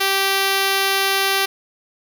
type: tone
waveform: 5% pulse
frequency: 390 Hz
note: G4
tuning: 9 cents flat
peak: -5 dBFS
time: 0-1.46 s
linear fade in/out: 10 ms
effects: none